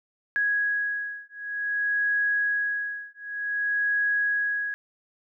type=beating tone pair; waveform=sine; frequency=1661.2 / 1661.74 Hz; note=G#6 / G#6; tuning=0 / +1 cents; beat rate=0.54 Hz; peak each=-27 dBFS; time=0.36-4.74 s; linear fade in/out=0 ms; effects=none